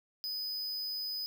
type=tone with amplitude modulation; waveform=square; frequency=5000 Hz; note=D#8; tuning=8 cents sharp; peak=-34 dBFS; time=0.24-1.26 s; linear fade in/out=0 ms; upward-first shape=sine; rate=239 Hz; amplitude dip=30%; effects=10-bit